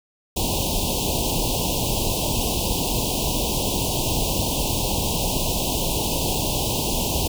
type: band-stop noise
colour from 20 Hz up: pink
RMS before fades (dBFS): -23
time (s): 0.36-7.28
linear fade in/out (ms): 10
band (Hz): 1000 to 2600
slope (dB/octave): 96
effects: none